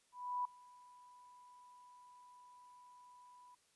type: tone with ADSR envelope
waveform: sine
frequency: 988 Hz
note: B5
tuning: in tune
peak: -34 dBFS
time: 0.12-3.55 s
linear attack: 330 ms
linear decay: 4 ms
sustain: -24 dB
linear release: 7 ms
effects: white hiss -74 dBFS RMS until 3.75 s + resampled to 24000 Hz